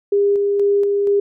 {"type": "tone with tremolo", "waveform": "sine", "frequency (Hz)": 403.6, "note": "G#4", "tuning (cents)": -49, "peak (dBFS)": -12, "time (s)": [0.12, 1.2], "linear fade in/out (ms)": 5, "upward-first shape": "square", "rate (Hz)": 2.1, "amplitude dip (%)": 25, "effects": []}